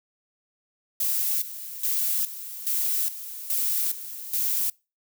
violet noise with tremolo, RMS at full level -25 dBFS, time 1-4.7 s, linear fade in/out 5 ms, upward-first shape square, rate 1.2 Hz, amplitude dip 75%, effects noise-tail reverb RT60 0.3 s tail -26 dB re dry

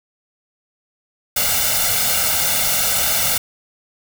white noise with comb filter, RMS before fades -18 dBFS, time 1.36-3.38 s, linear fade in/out 5 ms, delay 1.4 ms, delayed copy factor +0.8, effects none

